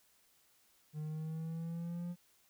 triangle linear sweep, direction up, 151.4 to 176.2 Hz, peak -36 dBFS, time 0.93-2.16 s, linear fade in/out 50 ms, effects white hiss -70 dBFS RMS until 2.49 s

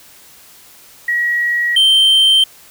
sine / triangle tone pair in turn, 1911 / 3126 Hz, A#6 / G7, +43 / -6 cents, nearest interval major sixth, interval 851 cents, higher second, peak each -13 / -6 dBFS, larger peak second, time 1.08-1.76 / 1.76-2.44 s, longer neither, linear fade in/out 5 ms, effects white hiss -43 dBFS RMS until 2.7 s

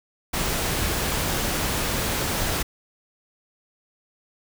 pink noise, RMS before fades -25 dBFS, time 0.33-2.63 s, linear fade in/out 10 ms, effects none

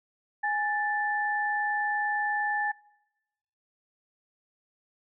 sine tone pair together, 831.3 / 1760 Hz, G#5 / A6, +1 / 0 cents, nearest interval octave + minor second, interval 1299 cents, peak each -28 dBFS, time 0.43-2.72 s, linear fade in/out 10 ms, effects noise-tail reverb RT60 1.0 s tail -25 dB re dry

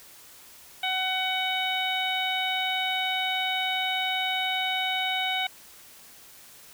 harmonic tone, 750 Hz, F#5, 23 cents sharp, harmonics 1 / 2 / 3 / 4 / 5, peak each -30 / -35 / -30 / -32 / -32 dBFS, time 0.83-5.47 s, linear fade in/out 5 ms, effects white hiss -50 dBFS RMS until 6.73 s

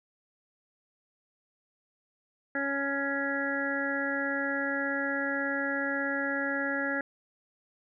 harmonic tone, 278.2 Hz, C#4, 6 cents sharp, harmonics 1 / 2 / 3 / 5 / 6 / 7, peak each -34 / -35 / -41 / -37 / -32 / -37 dBFS, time 2.55-7.01 s, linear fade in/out 2 ms, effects none

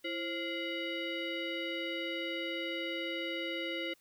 sine tone with frequency modulation, 1200 Hz, D6, 37 cents sharp, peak -34 dBFS, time 0.04-3.94 s, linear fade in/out 10 ms, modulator 866 Hz, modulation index 2.4, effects white hiss -68 dBFS RMS until 4 s

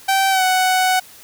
sawtooth tone with pitch glide, 775 to 743.9 Hz, G5 to F#5, -20 to +9 cents, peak -10 dBFS, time 0.08-1 s, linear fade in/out 10 ms, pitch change -71 cents, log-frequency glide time 0.3-0.43 s, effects white hiss -43 dBFS RMS until 1.23 s

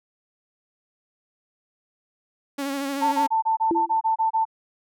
sawtooth tone with vibrato, 277.2 Hz, C#4, in tune, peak -22 dBFS, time 2.58-3.27 s, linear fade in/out 10 ms, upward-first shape sine, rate 13 Hz, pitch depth 38 cents each way
sine tone bursts, 890 Hz, A5, 20 cents sharp, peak -18 dBFS, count 10, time 3.01-4.453 s, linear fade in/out 20 ms, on 120 ms, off 27 ms
sine tone with exponential decay, 336.1 Hz, E4, 34 cents sharp, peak -17 dBFS, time 3.71-4.01 s, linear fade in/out 1 ms, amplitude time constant 64 ms
effects none

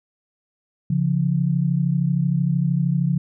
sine tone pair together, 140 / 173.04 Hz, C#3 / F3, +18 / -16 cents, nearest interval major third, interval 366 cents, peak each -20 / -20 dBFS, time 0.9-3.18 s, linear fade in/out 5 ms, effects none

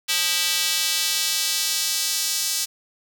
square tone with high-pass filter sweep, 177.3 Hz, F3, 26 cents sharp, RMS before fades -23 dBFS, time 0.08-2.66 s, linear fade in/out 20 ms, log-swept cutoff 3200 to 5300 Hz, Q 1.2, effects none

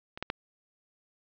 clicks, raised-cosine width 0.3 ms, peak -24 / -15 / -13 dBFS, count 3, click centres 0.175 / 0.226 / 0.301 s, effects low-pass 5000 Hz 12 dB/octave + MP3 96 kbps

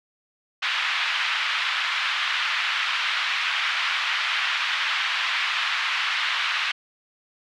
white band-pass noise, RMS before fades -25 dBFS, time 0.62-6.72 s, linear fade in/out 10 ms, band 1100 to 3300 Hz, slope 24 dB/octave, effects none

